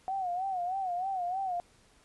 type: tone with vibrato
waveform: sine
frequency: 740 Hz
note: F#5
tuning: in tune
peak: -30 dBFS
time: 0.08-1.6 s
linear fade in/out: 0 ms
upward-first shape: sine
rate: 3.2 Hz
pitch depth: 99 cents each way
effects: pink hiss -63 dBFS RMS until 2.04 s + resampled to 24000 Hz